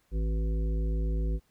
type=harmonic tone with a mistuned harmonic; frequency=53.7 Hz; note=A1; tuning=41 cents flat; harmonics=1 / 3 / 5 / 7 / 9; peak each=-26 / -37 / -43 / -43 / -46 dBFS; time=0.11-1.4 s; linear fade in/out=50 ms; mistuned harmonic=9; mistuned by=+27 cents; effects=pink hiss -70 dBFS RMS until 1.5 s